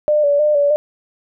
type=tone with vibrato; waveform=sine; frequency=587.3 Hz; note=D5; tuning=in tune; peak=-11 dBFS; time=0.08-0.76 s; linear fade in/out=0 ms; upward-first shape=square; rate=3.2 Hz; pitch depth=39 cents each way; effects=none